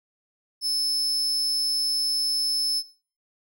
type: tone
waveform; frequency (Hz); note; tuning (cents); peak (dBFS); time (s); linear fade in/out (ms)
40% pulse; 5250; E8; -8; -22; 0.61-2.83; 50
effects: noise-tail reverb RT60 0.4 s tail -17 dB re dry